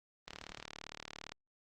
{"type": "click train", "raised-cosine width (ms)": 0.2, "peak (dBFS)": -26, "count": 40, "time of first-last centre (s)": [0.28, 1.32], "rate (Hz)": 37.5, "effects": ["Opus 24 kbps"]}